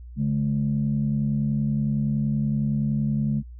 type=tone pair together; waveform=sine; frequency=142.9 / 213.6 Hz; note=D3 / G#3; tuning=-47 / +49 cents; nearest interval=perfect fifth; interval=696 cents; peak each=-23 dBFS; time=0.16-3.43 s; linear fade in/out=50 ms; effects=tanh soft clip ceiling -14 dBFS + added 60 Hz sine -38 dBFS peak until 3.59 s